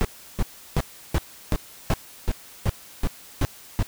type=noise bursts; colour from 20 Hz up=brown; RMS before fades=-20 dBFS; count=11; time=0.01-3.828 s; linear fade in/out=0 ms; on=38 ms; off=340 ms; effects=white hiss -46 dBFS RMS until 3.87 s